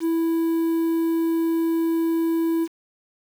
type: tone with quantisation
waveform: triangle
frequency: 329.6 Hz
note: E4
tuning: in tune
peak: -17 dBFS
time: 0-2.68 s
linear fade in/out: 50 ms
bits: 7
effects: none